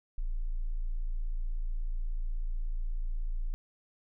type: tone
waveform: sine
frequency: 28.2 Hz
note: A0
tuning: 44 cents sharp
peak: -29 dBFS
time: 0.18-3.54 s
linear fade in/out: 0 ms
effects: none